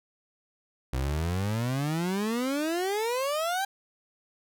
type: exponential sweep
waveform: 30% pulse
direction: up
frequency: 61.74 to 800 Hz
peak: -24 dBFS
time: 0.93-3.65 s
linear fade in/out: 5 ms
effects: none